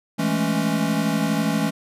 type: chord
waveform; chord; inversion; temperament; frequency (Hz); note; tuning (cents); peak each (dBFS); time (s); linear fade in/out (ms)
square; A major seventh; second; equal; 164.81 / 207.7 / 220 / 277.2; E3 / G#3 / A3 / C#4; 0 / 0 / 0 / 0; -26; 0.18-1.71; 20
effects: resampled to 32000 Hz